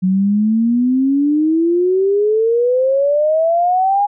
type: exponential sweep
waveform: sine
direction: up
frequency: 182.9 to 826 Hz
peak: -11 dBFS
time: 0.02-4.07 s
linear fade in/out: 20 ms
effects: none